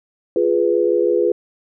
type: chord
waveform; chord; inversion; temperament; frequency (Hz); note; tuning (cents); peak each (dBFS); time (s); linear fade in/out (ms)
sine; F diminished; none; equal; 349.2 / 415.3 / 493.9; F4 / Ab4 / Cb5; 0 / 0 / 0; -18; 0.36-1.32; 2
effects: none